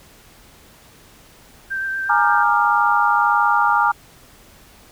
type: tone with vibrato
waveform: sine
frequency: 1568 Hz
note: G6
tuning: in tune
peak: -21 dBFS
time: 1.7-2.44 s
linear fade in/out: 20 ms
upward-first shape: triangle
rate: 8.4 Hz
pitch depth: 18 cents each way
type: chord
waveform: sine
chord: Bb dominant seventh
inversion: third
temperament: equal with one note detuned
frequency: 830.6 / 932.3 / 1191.7 / 1396.9 Hz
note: Ab5 / Bb5 / D6 / F6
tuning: 0 / 0 / +25 / 0 cents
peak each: -19 dBFS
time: 2.09-3.92 s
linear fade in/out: 10 ms
effects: pink hiss -48 dBFS RMS until 4.91 s